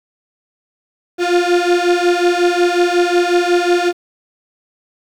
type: beating tone pair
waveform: 35% pulse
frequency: 349.2 / 354.7 Hz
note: F4 / F4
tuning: 0 / +27 cents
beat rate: 5.5 Hz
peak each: -13 dBFS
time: 1.18-3.93 s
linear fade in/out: 50 ms
effects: low-pass 6000 Hz 12 dB/octave + 7-bit